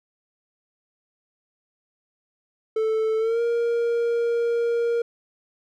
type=tone with pitch glide; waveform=triangle; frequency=440 to 468.9 Hz; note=A4 to A#4; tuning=0 to +10 cents; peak=-18 dBFS; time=2.76-5.02 s; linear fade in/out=5 ms; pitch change=+110 cents; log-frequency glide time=3.18-3.41 s; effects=none